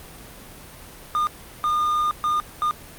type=tone bursts at uneven times; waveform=triangle; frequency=1215 Hz; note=D#6; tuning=42 cents flat; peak=-17 dBFS; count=4; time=1.15-1.27 / 1.64-2.11 / 2.24-2.4 / 2.62-2.71 s; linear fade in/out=0 ms; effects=pink hiss -42 dBFS RMS until 2.98 s + Opus 32 kbps